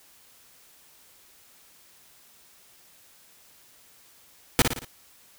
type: noise with echo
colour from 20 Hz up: pink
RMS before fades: -17 dBFS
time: 4.59-4.62 s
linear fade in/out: 0 ms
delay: 57 ms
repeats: 4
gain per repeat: -6 dB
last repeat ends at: 4.848 s
effects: white hiss -56 dBFS RMS until 5.38 s